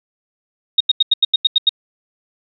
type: tone bursts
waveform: sine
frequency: 3729 Hz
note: A#7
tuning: in tune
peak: -8 dBFS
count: 9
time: 0.78-1.693 s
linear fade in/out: 5 ms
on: 25 ms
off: 86 ms
effects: none